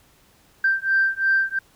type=beating tone pair; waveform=sine; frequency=1568 / 1570.9 Hz; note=G6 / G6; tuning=0 / +3 cents; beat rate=2.9 Hz; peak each=-20 dBFS; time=0.64-1.59 s; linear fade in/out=5 ms; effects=tanh soft clip ceiling -10 dBFS + pink hiss -57 dBFS RMS until 1.75 s